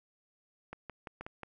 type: clicks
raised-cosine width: 0.5 ms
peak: -27 dBFS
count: 6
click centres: 0.73 / 0.897 / 1.072 / 1.21 / 1.265 / 1.433 s
effects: none